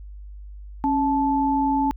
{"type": "tone pair together", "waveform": "sine", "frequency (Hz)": [274.6, 871.8], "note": ["C#4", "A5"], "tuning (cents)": [-16, -16], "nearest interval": "octave + minor sixth", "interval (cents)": 2000, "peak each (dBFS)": -21, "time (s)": [0.84, 1.91], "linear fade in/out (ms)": 0, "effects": ["added 50 Hz sine -36 dBFS peak until 1.96 s"]}